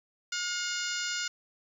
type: harmonic tone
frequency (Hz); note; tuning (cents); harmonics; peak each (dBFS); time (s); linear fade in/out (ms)
715; F5; +41; 2 / 3 / 4 / 5 / 6 / 7 / 8 / 9 / 10; -35 / -41 / -39 / -42 / -41 / -39 / -42 / -44 / -40; 0.32-1.28; 5
effects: 10-bit